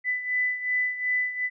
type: beating tone pair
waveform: sine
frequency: 1996 / 1998.7 Hz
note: B6 / B6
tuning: +18 / +20 cents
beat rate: 2.7 Hz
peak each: -25 / -30 dBFS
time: 0.04-1.5 s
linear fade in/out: 50 ms
effects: none